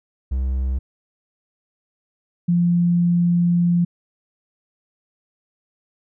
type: tone pair in turn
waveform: triangle / sine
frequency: 65 / 173.53 Hz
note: C2 / F3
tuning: -11 / -11 cents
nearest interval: octave + perfect fourth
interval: 1700 cents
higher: second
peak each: -17 / -14 dBFS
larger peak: second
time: 0.31-0.79 / 2.48-3.85 s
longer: second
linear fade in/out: 10 ms
effects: none